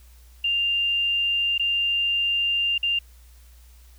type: tone with dropouts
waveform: sine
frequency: 2794 Hz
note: F7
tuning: in tune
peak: -20 dBFS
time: 0.44-2.99 s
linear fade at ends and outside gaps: 5 ms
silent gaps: 1.58-1.595 / 2.78-2.829 s
effects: added 60 Hz sine -47 dBFS peak until 3.98 s + white hiss -58 dBFS RMS until 3.98 s